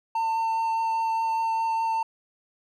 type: tone with vibrato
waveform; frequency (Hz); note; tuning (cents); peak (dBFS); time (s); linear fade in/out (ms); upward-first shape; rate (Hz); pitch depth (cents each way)
triangle; 901; A5; +41; -21; 0.15-2.03; 5; sine; 4.9; 9
effects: none